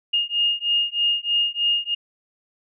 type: beating tone pair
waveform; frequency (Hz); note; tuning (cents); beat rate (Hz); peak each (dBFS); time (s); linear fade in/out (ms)
sine; 2839 / 2842.2; F7 / F7; +28 / +30; 3.2; -22; 0.13-1.95; 10
effects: none